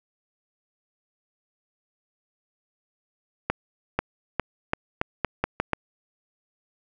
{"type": "accelerating click train", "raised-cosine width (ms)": 0.5, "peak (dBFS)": -7, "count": 9, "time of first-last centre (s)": [3.5, 5.733], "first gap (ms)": 490, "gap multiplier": 0.83, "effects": []}